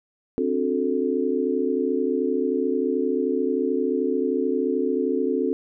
sine chord, D dominant seventh, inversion third, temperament just, 264.3 / 293.7 / 367.1 / 440.5 Hz, C4 / D4 / F#4 / A4, +18 / 0 / -14 / +2 cents, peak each -25 / -29 / -26 / -25 dBFS, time 0.38-5.53 s, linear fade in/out 0 ms, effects none

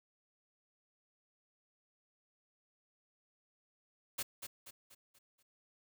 white noise with echo, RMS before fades -38 dBFS, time 4.18-4.23 s, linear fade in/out 10 ms, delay 240 ms, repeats 5, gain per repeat -7 dB, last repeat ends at 5.43 s, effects none

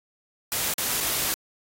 white noise with dropouts, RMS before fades -26 dBFS, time 0.52-1.34 s, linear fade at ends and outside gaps 0 ms, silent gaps 0.738-0.782 / 1.003-1.007 s, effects AAC 48 kbps

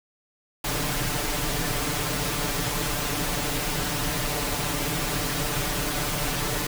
pink noise with comb filter, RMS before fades -27 dBFS, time 0.64-6.67 s, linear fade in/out 5 ms, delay 6.8 ms, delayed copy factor +0.95, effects none

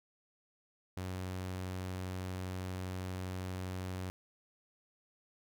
sawtooth tone, 92.5 Hz, F#2, in tune, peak -34 dBFS, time 0.97-4.1 s, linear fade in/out 0 ms, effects none

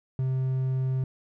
triangle tone, 130.81 Hz, C3, in tune, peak -22 dBFS, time 0.19-1.04 s, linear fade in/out 2 ms, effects none

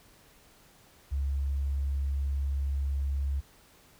sine tone, 69.3 Hz, C#2, in tune, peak -26 dBFS, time 1.11-3.41 s, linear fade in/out 20 ms, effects tanh soft clip ceiling -22 dBFS + pink hiss -59 dBFS RMS until 3.99 s

